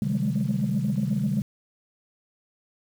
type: tone cluster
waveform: sine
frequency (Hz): 130.1 / 150.8 / 189.4 / 204 / 212.1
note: C3 / D3 / F#3 / G#3 / G#3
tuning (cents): -9 / +46 / +41 / -31 / +37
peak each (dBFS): -28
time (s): 0.02-1.42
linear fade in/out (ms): 2
effects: tanh soft clip ceiling -16 dBFS + 8-bit